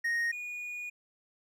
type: tone pair in turn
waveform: triangle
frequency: 1864.7 / 2451 Hz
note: A#6 / D#7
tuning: 0 / -27 cents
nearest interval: perfect fourth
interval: 473 cents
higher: second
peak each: -26 / -35 dBFS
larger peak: first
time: 0.04-0.32 / 0.32-0.9 s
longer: second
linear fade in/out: 10 ms
effects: none